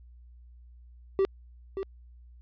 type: tone with echo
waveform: triangle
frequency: 387.7 Hz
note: G4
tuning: 19 cents flat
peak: -19 dBFS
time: 1.19-1.25 s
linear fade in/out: 0 ms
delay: 580 ms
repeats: 1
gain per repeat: -9 dB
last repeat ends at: 1.83 s
effects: added 60 Hz sine -49 dBFS peak until 2.41 s + resampled to 11025 Hz